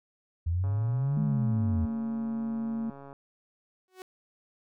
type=exponential two-way sweep; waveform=sine; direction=up then down; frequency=81 to 155.5 to 81 Hz; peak=-25 dBFS; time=0.46-1.86 s; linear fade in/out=10 ms; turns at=1.22 s
type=click train; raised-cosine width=1 ms; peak=-33 dBFS; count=347; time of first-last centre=0.64-3.129 s; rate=139 Hz
type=tone with pitch glide; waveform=sine; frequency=212 to 225.9 Hz; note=G#3 to A3; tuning=+36 to +46 cents; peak=-29 dBFS; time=1.17-2.9 s; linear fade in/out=2 ms; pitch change=+110 cents; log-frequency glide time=1.41-1.64 s
type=tone with exponential growth; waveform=sawtooth; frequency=372 Hz; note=F#4; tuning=9 cents sharp; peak=-34 dBFS; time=3.88-4.02 s; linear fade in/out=1 ms; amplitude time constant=30 ms
effects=none